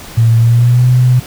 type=tone with pitch glide; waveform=sine; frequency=114.5 to 125.59 Hz; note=A#2 to B2; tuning=-31 to +29 cents; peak=-5 dBFS; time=0.17-1.2 s; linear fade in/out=10 ms; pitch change=+160 cents; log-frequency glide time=0.37-0.88 s; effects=pink hiss -31 dBFS RMS until 1.26 s